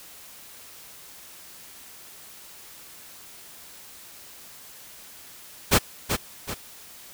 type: noise with echo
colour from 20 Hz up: pink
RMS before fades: -17 dBFS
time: 5.71-5.79 s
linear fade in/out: 20 ms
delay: 380 ms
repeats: 2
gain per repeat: -7 dB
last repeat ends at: 6.55 s
effects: white hiss -46 dBFS RMS until 7.13 s